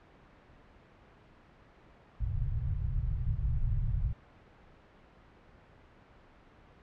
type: low-pass noise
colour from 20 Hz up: pink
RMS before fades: -31 dBFS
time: 2.2-4.13 s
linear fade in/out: 5 ms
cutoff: 140 Hz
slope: 48 dB/octave
effects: pink hiss -58 dBFS RMS until 6.82 s + low-pass 2000 Hz 12 dB/octave